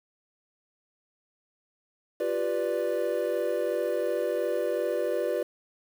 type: chord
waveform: triangle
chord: G dominant seventh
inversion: third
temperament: equal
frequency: 349.2 / 392 / 493.9 / 587.3 Hz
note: F4 / G4 / B4 / D5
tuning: 0 / 0 / 0 / 0 cents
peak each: -31 / -31 / -28 / -28 dBFS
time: 2.2-5.43 s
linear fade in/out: 5 ms
effects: 8-bit